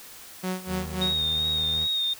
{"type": "tone with tremolo", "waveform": "sawtooth", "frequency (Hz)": 185, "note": "F#3", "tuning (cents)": 0, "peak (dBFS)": -22, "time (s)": [0.43, 1.14], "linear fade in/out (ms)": 10, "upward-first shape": "sine", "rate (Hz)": 3.8, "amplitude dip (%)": 85}
{"type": "tone", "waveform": "25% pulse", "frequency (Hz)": 78, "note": "D#2", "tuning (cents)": 5, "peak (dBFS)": -30, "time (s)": [0.66, 1.88], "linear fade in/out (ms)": 50}
{"type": "tone with vibrato", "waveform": "sine", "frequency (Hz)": 3708, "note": "A#7", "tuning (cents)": -10, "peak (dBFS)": -23, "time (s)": [1.01, 2.14], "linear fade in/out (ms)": 10, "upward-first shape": "sine", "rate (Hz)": 2.6, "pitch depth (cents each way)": 31}
{"effects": ["white hiss -45 dBFS RMS until 2.19 s"]}